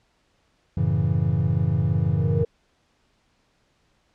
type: chord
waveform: triangle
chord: F# minor seventh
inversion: none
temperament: equal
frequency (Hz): 92.5 / 110 / 138.59 / 164.81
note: F#2 / A2 / C#3 / E3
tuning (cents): 0 / 0 / 0 / 0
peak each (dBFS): -23 / -23 / -22 / -23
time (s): 0.77-2.44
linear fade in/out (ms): 5
type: tone with exponential growth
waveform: sine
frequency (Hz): 466.2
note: A#4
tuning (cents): 0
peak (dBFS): -21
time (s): 1.85-2.45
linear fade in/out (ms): 5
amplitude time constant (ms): 130
effects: pink hiss -66 dBFS RMS until 4.14 s + low-pass 6000 Hz 12 dB/octave